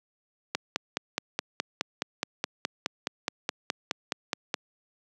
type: click train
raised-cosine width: 0.2 ms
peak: -9 dBFS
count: 20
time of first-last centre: 0.55-4.542 s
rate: 4.76 Hz
effects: high-pass 200 Hz 12 dB/octave